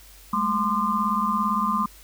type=tone cluster; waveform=sine; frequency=201.6 / 219.2 / 1039 / 1204 Hz; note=G3 / A3 / C6 / D6; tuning=+49 / -6 / -12 / +43 cents; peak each=-29 / -29 / -24 / -25 dBFS; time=0.33-1.86 s; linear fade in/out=5 ms; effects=added 49 Hz sine -49 dBFS peak until 2.03 s + white hiss -50 dBFS RMS until 2.03 s